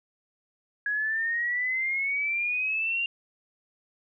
sine exponential sweep, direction up, 1661.2 to 2794 Hz, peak -25 dBFS, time 0.86-3.06 s, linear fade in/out 2 ms, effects none

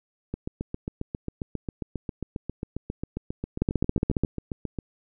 two click trains, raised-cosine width 3 ms, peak -9 / -17 dBFS, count 10 / 34, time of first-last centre 3.62-4.236 / 0.34-4.787 s, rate 14.6 / 7.42 Hz, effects none

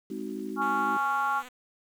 sine chord, Ab dominant seventh, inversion none, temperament just, 207.7 / 259.6 / 311.5 / 373.8 Hz, Ab3 / C4 / Eb4 / Gb4, 0 / -13 / +2 / +18 cents, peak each -38 dBFS, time 0.1-0.97 s, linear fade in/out 5 ms
harmonic tone, 277.2 Hz, C#4, in tune, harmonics 3 / 4 / 5, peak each -29 / -29 / -29 dBFS, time 0.56-1.43 s, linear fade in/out 50 ms
5% pulse tone with vibrato, 249.6 Hz, B3, 19 cents sharp, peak -32 dBFS, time 0.61-1.49 s, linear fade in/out 10 ms, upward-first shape square, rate 19 Hz, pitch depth 30 cents each way
effects 9-bit

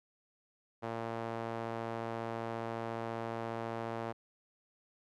sawtooth tone with band-pass filter, 114.6 Hz, A#2, 29 cents flat, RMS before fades -39 dBFS, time 0.82-4.13 s, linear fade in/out 20 ms, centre 730 Hz, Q 1, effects none

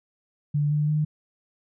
sine tone with pitch steps, 146.83 / 149.4 / 152.01 Hz, D3 / D3 / D#3, 0 / +30 / -40 cents, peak -20 dBFS, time 0.54-1.05 s, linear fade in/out 10 ms, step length 170 ms, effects none

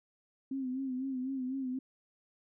sine tone with vibrato, 261.6 Hz, C4, in tune, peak -33 dBFS, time 0.51-1.79 s, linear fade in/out 5 ms, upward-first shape sine, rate 4 Hz, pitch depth 64 cents each way, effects none

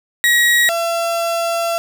35% pulse tone pair in turn, 1904 / 675.5 Hz, A#6 / E5, +36 / +42 cents, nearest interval octave + tritone, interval 1794 cents, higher first, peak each -9 / -15 dBFS, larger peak first, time 0.24-0.69 / 0.69-1.78 s, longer second, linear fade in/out 0 ms, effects none

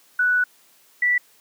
sine tone pair in turn, 1480 / 1962.6 Hz, F#6 / B6, 0 / -11 cents, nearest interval perfect fourth, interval 489 cents, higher second, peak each -16 dBFS, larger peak neither, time 0.19-0.44 / 1.02-1.18 s, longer first, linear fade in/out 5 ms, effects white hiss -56 dBFS RMS until 1.4 s + high-pass 150 Hz 12 dB/octave

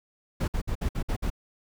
brown noise bursts, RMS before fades -27 dBFS, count 7, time 0.4-1.302 s, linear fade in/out 10 ms, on 80 ms, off 57 ms, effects none

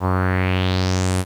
sawtooth tone with low-pass filter sweep, 92.5 Hz, F#2, in tune, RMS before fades -19 dBFS, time 0-1.25 s, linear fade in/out 50 ms, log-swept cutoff 950 to 11000 Hz, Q 3.3, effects 8-bit

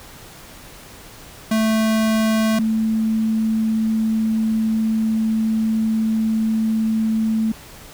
square / sine tone pair in turn, 220 / 220.9 Hz, A3 / A3, 0 / +7 cents, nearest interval unison, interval 7 cents, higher second, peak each -16 dBFS, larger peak neither, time 1.51-2.59 / 2.59-7.52 s, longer second, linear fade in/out 5 ms, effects pink hiss -41 dBFS RMS until 7.93 s

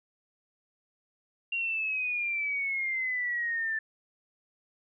sine exponential sweep, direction down, 2774 to 1760 Hz, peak -28 dBFS, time 1.52-3.79 s, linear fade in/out 5 ms, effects none

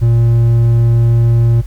triangle tone, 116.54 Hz, A#2, in tune, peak -5 dBFS, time 0.01-1.62 s, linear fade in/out 20 ms, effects added 50 Hz sine -22 dBFS peak until 1.66 s + pink hiss -46 dBFS RMS until 1.66 s

